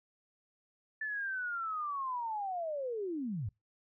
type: linear sweep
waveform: sine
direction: down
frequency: 1760 to 87.7 Hz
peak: -34 dBFS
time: 1.01-3.49 s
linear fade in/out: 5 ms
effects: noise-tail reverb RT60 0.2 s tail -25 dB re dry